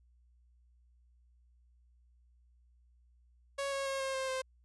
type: tone with pitch steps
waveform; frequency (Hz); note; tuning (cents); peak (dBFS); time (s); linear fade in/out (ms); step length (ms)
sawtooth; 555 / 548.3 / 541.7 / 535.2 / 528.7 / 522.3; C#5 / C#5 / C#5 / C5 / C5 / C5; +2 / -19 / -40 / +39 / +18 / -3; -30; 3.58-4.42; 10; 140
effects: added 60 Hz sine -63 dBFS peak until 4.64 s + resampled to 24000 Hz